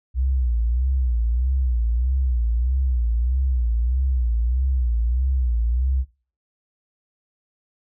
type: tone with vibrato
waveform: sine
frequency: 61.3 Hz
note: B1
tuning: 12 cents flat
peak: -18 dBFS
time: 0.14-6.05 s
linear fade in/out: 50 ms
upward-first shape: sine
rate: 1.6 Hz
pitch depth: 130 cents each way
effects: noise-tail reverb RT60 0.4 s tail -18 dB re dry